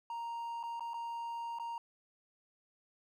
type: tone with dropouts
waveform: triangle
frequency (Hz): 932.3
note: A#5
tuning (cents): 0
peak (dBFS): -36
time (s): 0.1-1.78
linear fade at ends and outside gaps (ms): 2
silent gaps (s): 0.63-0.636 / 0.796-0.806 / 0.935-0.941 / 1.587-1.597
effects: none